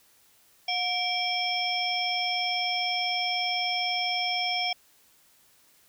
sine tone cluster, 722 / 2327 / 3258 / 5330 Hz, F#5 / D7 / G#7 / E8, -43 / -17 / -34 / +18 cents, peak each -31 dBFS, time 0.68-4.73 s, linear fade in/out 5 ms, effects white hiss -61 dBFS RMS until 5.88 s

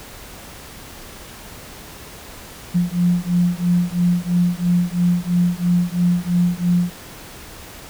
sine beating tone pair, 174.61 / 177.61 Hz, F3 / F3, 0 / +29 cents, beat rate 3 Hz, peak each -18 / -18 dBFS, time 2.74-6.92 s, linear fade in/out 20 ms, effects pink hiss -38 dBFS RMS until 7.89 s

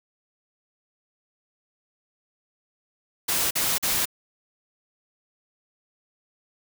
white noise bursts, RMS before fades -24 dBFS, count 3, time 3.28-4.056 s, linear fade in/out 10 ms, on 230 ms, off 43 ms, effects none

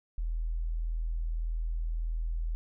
sine tone, 40.86 Hz, E1, 14 cents flat, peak -29 dBFS, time 0.18-2.55 s, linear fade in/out 0 ms, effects none

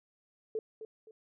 sine tone with echo, 439 Hz, A4, 4 cents flat, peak -31 dBFS, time 0.55-0.59 s, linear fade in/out 2 ms, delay 260 ms, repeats 2, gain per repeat -10 dB, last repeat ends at 1.11 s, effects none

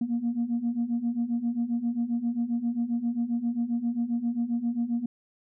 sine beating tone pair, 231.7 / 239.2 Hz, A#3 / A#3, -10 / +45 cents, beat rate 7.5 Hz, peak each -29 / -26 dBFS, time 0.01-5.06 s, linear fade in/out 5 ms, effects tanh soft clip ceiling -20 dBFS

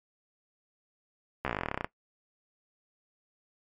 slowing click train, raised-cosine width 0.5 ms, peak -15 dBFS, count 18, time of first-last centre 1.45-1.845 s, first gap 14 ms, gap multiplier 1.06, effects noise-tail reverb RT60 0.1 s tail -18 dB re dry + MP3 64 kbps

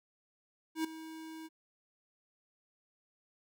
square tone with ADSR envelope, 319.7 Hz, D#4, 47 cents sharp, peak -30 dBFS, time 0.75-1.49 s, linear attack 94 ms, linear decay 6 ms, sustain -15 dB, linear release 33 ms, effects none

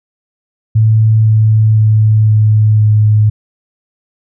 sine tone with pitch steps, 110 / 109.18 / 108.36 / 107.55 / 106.75 Hz, A2 / A2 / A2 / A2 / G#2, 0 / -13 / -26 / -39 / +48 cents, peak -5 dBFS, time 0.75-3.3 s, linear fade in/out 10 ms, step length 510 ms, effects none

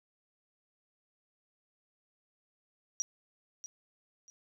sine tone with echo, 5760 Hz, F#8, 47 cents flat, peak -29 dBFS, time 3-3.02 s, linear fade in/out 0 ms, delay 640 ms, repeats 2, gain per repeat -12 dB, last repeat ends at 4.3 s, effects none

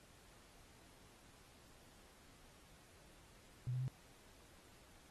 sine tone with pitch steps, 123.8 / 126.84 / 129.95 Hz, B2 / B2 / C3, +5 / +47 / -11 cents, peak -37 dBFS, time 3.67-3.88 s, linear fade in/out 0 ms, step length 70 ms, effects pink hiss -65 dBFS RMS until 5.1 s + AAC 32 kbps

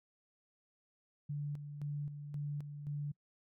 sine tone with tremolo, 145.7 Hz, D3, 13 cents flat, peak -36 dBFS, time 1.29-3.12 s, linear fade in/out 10 ms, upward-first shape square, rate 1.9 Hz, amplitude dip 55%, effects noise-tail reverb RT60 0.1 s tail -25 dB re dry

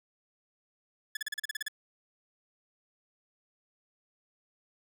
sawtooth tone bursts, 1716 Hz, A6, 44 cents flat, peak -28 dBFS, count 10, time 1.15-1.683 s, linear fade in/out 5 ms, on 20 ms, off 37 ms, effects none

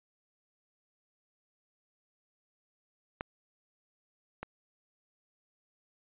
clicks, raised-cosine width 0.5 ms, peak -19 / -23 dBFS, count 2, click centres 3.209 / 4.43 s, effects resampled to 8000 Hz

